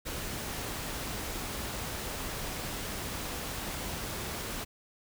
pink noise, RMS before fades -37 dBFS, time 0.05-4.65 s, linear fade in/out 20 ms, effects none

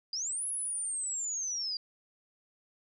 sine linear two-way sweep, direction up then down, 4738 to 10690 to 4738 Hz, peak -32 dBFS, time 0.13-1.77 s, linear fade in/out 2 ms, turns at 0.47 s, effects none

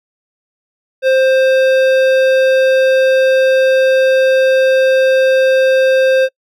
sine tone with hard clipping, 525 Hz, C5, 6 cents sharp, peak -10 dBFS, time 1.02-6.29 s, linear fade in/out 50 ms, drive 13 dB, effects noise-tail reverb RT60 0.1 s tail -26 dB re dry

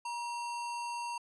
sine tone with sample-and-hold, 950 Hz, A#5, 33 cents sharp, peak -35 dBFS, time 0.05-1.18 s, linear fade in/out 5 ms, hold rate 3675 Hz, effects resampled to 24000 Hz

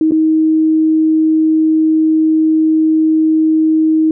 sine tone with dropouts, 315.7 Hz, D#4, 25 cents sharp, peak -8 dBFS, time 0.01-4.11 s, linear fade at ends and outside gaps 2 ms, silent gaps 0.11-0.119 s, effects none

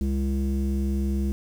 square tone with low-pass filter, 67.6 Hz, C#2, 43 cents flat, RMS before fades -25 dBFS, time 0.01-1.32 s, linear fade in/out 0 ms, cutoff 270 Hz, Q 7.2, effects 8-bit

